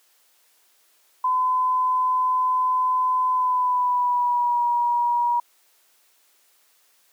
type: tone with pitch glide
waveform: sine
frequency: 1015 to 958 Hz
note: B5 to A#5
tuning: +47 to +47 cents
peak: -18 dBFS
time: 1.24-5.4 s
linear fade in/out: 5 ms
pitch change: -100 cents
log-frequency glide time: 3.3-4.65 s
effects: white hiss -61 dBFS RMS until 7.12 s + high-pass 400 Hz 12 dB/octave